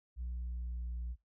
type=tone with pitch glide; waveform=sine; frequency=60.8 to 59.55 Hz; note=B1 to A#1; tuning=-26 to +38 cents; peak=-35 dBFS; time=0.16-1.16 s; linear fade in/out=50 ms; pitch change=-36 cents; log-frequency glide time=0.26-0.95 s; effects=noise-tail reverb RT60 0.2 s tail -21 dB re dry + tanh soft clip ceiling -35 dBFS